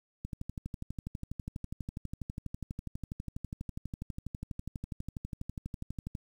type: click train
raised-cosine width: 5 ms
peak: -25 dBFS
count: 73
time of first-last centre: 0.25-6.152 s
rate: 12.2 Hz
effects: 9-bit